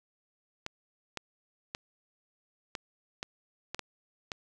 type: clicks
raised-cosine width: 0.2 ms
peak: -18 dBFS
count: 8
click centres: 0.664 / 1.173 / 1.749 / 2.752 / 3.229 / 3.746 / 3.793 / 4.318 s
effects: none